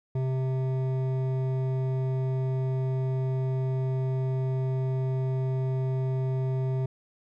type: tone with hard clipping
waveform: sine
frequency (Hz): 130.81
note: C3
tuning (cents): 0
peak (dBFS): -27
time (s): 0.15-6.86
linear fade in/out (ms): 5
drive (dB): 11
effects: none